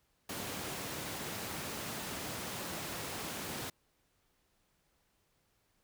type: high-pass noise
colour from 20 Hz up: pink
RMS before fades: -41 dBFS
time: 0.29-3.7 s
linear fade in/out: 5 ms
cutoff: 120 Hz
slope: 12 dB/octave
effects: pink hiss -75 dBFS RMS until 5.83 s